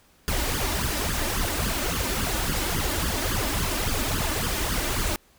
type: noise with flanger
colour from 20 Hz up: pink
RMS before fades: -26 dBFS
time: 0.28-5.16 s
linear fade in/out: 0 ms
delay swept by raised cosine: 0.61 to 3.41 ms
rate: 3.6 Hz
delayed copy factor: +0.8
effects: pink hiss -59 dBFS RMS until 5.38 s